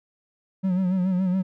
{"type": "tone with vibrato", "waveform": "triangle", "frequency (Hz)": 185, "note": "F#3", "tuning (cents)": 0, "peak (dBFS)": -18, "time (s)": [0.63, 1.43], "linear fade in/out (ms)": 20, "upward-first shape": "sine", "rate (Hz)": 7.1, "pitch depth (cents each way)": 63, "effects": []}